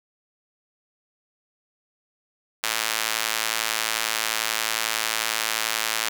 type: tone with high-pass filter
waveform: square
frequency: 55.6 Hz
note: A1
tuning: 19 cents sharp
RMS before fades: -26 dBFS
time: 2.63-6.09 s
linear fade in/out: 5 ms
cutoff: 1600 Hz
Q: 0.57
effects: none